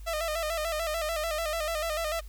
sawtooth tone with vibrato, 638 Hz, D#5, 43 cents sharp, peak -25 dBFS, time 0.06-2.21 s, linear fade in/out 20 ms, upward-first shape square, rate 6.8 Hz, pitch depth 74 cents each way, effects added 50 Hz sine -40 dBFS peak until 2.28 s + white hiss -59 dBFS RMS until 2.28 s

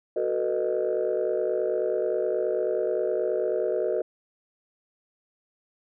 sine chord, B dominant seventh, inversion second, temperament just, 370.4 / 444.5 / 493.9 / 617.4 Hz, F#4 / A4 / B4 / D#5, +2 / +18 / 0 / -14 cents, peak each -28 dBFS, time 0.16-4.02 s, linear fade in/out 5 ms, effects tanh soft clip ceiling -16 dBFS

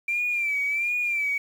sine tone with vibrato, 2352 Hz, D7, 2 cents sharp, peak -22 dBFS, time 0.08-1.38 s, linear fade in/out 5 ms, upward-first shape sine, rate 1.4 Hz, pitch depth 71 cents each way, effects tanh soft clip ceiling -18 dBFS + 8-bit

